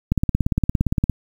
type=click train; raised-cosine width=5 ms; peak=-5 dBFS; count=18; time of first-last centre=0.12-1.097 s; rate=17.4 Hz; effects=7-bit